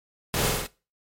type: noise with echo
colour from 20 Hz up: pink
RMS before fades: -26 dBFS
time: 0.34-0.48 s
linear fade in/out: 0 ms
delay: 46 ms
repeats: 4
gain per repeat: -2 dB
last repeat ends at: 0.664 s
effects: noise-tail reverb RT60 0.3 s tail -19 dB re dry + MP3 64 kbps